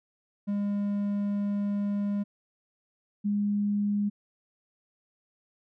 triangle / sine tone pair in turn, 203.1 / 205 Hz, G#3 / G#3, -38 / -22 cents, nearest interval unison, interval 16 cents, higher second, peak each -24 dBFS, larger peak neither, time 0.47-2.24 / 3.24-4.1 s, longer first, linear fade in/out 20 ms, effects none

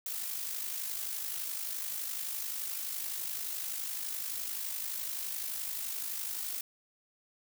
blue noise with amplitude modulation, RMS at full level -35 dBFS, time 0.06-6.61 s, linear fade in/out 2 ms, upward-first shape sine, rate 51.7 Hz, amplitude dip 50%, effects none

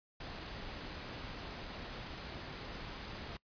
pink noise, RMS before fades -45 dBFS, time 0.2-3.37 s, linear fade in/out 5 ms, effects noise-tail reverb RT60 0.1 s tail -22 dB re dry + resampled to 11025 Hz

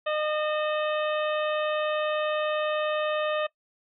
harmonic tone with a mistuned harmonic, 610 Hz, D#5, 34 cents flat, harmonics 1 / 2 / 3 / 4 / 5 / 6, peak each -26 / -32 / -36 / -38 / -40 / -42 dBFS, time 0.06-3.47 s, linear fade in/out 10 ms, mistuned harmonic 4, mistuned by +92 cents, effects noise-tail reverb RT60 0.1 s tail -20 dB re dry

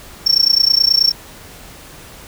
triangle tone with amplitude modulation, 5450 Hz, F8, 43 cents flat, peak -5 dBFS, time 0.26-1.12 s, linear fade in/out 10 ms, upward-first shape sine, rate 29.4 Hz, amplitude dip 95%, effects pink hiss -38 dBFS RMS until 2.27 s

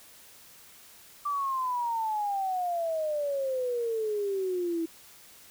sine exponential sweep, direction down, 1174.7 to 324.9 Hz, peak -27 dBFS, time 1.25-4.86 s, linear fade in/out 10 ms, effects white hiss -53 dBFS RMS until 5.5 s

